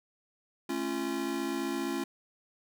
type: chord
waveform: square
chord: A augmented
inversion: none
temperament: just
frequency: 220 / 275 / 343.8 Hz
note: A3 / C#4 / E#4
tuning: 0 / -14 / -27 cents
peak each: -40 / -35 / -35 dBFS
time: 0.69-2.04 s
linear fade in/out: 5 ms
effects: none